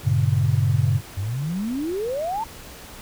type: chord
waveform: sine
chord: G diminished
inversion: none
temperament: just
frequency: 98 / 117.6 / 141.12 Hz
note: G2 / Bb2 / Db3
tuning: 0 / +16 / +31 cents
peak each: -21 dBFS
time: 0.03-1.01 s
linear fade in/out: 50 ms
type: exponential sweep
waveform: sine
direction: up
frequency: 90.9 to 929 Hz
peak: -23 dBFS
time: 1.17-2.44 s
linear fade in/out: 5 ms
effects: pink hiss -41 dBFS RMS until 3.01 s